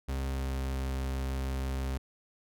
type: tone with pitch glide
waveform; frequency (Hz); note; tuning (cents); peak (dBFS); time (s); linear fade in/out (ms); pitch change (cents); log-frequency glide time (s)
40% pulse; 66.8 to 66.19; C2 to C2; +36 to +21; -30; 0.08-1.98; 10; -15; 0.28-0.54
effects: none